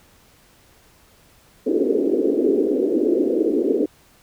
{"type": "band-pass noise", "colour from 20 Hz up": "white", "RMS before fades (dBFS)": -19, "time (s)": [1.66, 3.86], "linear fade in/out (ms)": 10, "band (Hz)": [260, 460], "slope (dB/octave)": 48, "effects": ["pink hiss -54 dBFS RMS until 4.22 s"]}